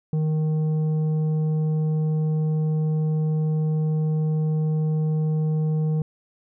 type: tone with tanh clipping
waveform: sine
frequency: 155.56 Hz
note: D#3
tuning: in tune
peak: -21 dBFS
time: 0.13-6.02 s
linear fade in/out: 2 ms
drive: 7 dB
effects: none